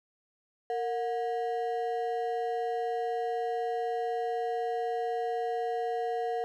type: ring-modulated tone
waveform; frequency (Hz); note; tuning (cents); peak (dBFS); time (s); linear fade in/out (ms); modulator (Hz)
triangle; 594; D5; +20; -24; 0.7-6.44; 0; 132
effects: none